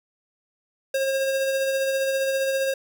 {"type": "tone with tremolo", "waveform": "square", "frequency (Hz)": 538, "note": "C5", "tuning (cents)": 48, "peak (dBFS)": -21, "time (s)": [0.94, 2.74], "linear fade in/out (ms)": 5, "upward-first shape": "sine", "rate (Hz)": 15, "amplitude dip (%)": 30, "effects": []}